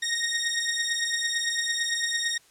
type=beating tone pair; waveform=15% pulse; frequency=1858 / 1866.9 Hz; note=A#6 / A#6; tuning=-6 / +2 cents; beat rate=8.9 Hz; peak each=-22 dBFS; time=0.02-2.38 s; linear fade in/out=10 ms; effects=white hiss -58 dBFS RMS until 2.5 s + low-pass 10000 Hz 12 dB/octave